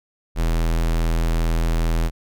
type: tone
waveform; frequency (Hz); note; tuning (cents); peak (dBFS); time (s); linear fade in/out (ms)
square; 41.2; E1; 0; -18; 0.35-2.11; 50
effects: none